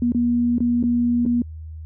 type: tone with dropouts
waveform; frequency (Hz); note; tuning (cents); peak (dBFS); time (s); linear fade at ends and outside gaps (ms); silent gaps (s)
sine; 240; B3; -49; -16; 0.02-1.42; 2; 0.121-0.147 / 0.583-0.604 / 0.828-0.837 / 1.253-1.261
effects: added 79 Hz sine -32 dBFS peak until 1.85 s